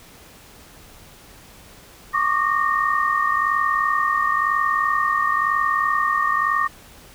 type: tone cluster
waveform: sine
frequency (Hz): 1100 / 1162 / 1203 / 1848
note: C#6 / D6 / D6 / A#6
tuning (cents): -14 / -19 / +41 / -16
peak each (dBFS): -23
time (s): 2.13-6.68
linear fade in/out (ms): 20
effects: pink hiss -46 dBFS RMS until 7.14 s